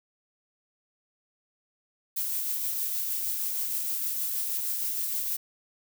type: noise with tremolo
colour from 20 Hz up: violet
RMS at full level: -29 dBFS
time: 2.16-5.37 s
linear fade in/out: 10 ms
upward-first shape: triangle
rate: 6.4 Hz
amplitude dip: 30%
effects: none